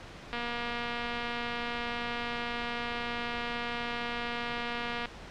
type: click train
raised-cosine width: 0.3 ms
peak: -19 dBFS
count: 1126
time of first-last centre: 0.33-5.057 s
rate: 238 Hz
effects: pink hiss -46 dBFS RMS until 5.3 s + low-pass 4000 Hz 12 dB/octave